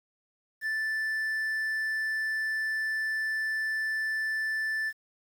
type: tone with quantisation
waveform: triangle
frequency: 1760 Hz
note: A6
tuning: in tune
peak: -26 dBFS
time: 0.61-4.93 s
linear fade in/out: 50 ms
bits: 9
effects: none